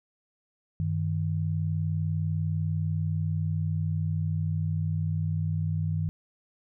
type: tone pair together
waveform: sine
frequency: 96.62 / 156.7 Hz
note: G2 / D#3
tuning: -25 / +13 cents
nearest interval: minor sixth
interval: 838 cents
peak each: -28 dBFS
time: 0.8-6.09 s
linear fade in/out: 0 ms
effects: none